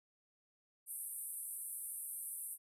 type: band-pass noise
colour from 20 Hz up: pink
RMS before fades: -45 dBFS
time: 0.86-2.58 s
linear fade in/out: 50 ms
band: 8700 to 13000 Hz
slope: 96 dB/octave
effects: none